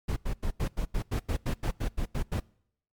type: noise bursts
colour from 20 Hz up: brown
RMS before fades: -28 dBFS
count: 14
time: 0.08-2.401 s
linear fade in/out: 10 ms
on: 85 ms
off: 87 ms
effects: noise-tail reverb RT60 0.7 s tail -25 dB re dry + MP3 96 kbps